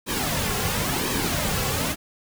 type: noise with flanger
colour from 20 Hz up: pink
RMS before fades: -25 dBFS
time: 0.06-1.96 s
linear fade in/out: 50 ms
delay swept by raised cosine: 1.4 to 3.3 ms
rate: 0.96 Hz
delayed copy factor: -0.6
effects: none